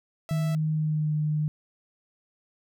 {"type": "tone", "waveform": "sawtooth", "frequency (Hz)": 659.3, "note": "E5", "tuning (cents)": 0, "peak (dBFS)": -33, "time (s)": [0.29, 0.55], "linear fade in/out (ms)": 0}
{"type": "tone with pitch glide", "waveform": "sine", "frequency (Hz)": [155.56, 152.01], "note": ["D#3", "D#3"], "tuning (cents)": [0, -40], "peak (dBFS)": -23, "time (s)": [0.31, 1.48], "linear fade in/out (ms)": 0, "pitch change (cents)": -40, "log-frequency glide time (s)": [0.71, 1.13]}
{"effects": []}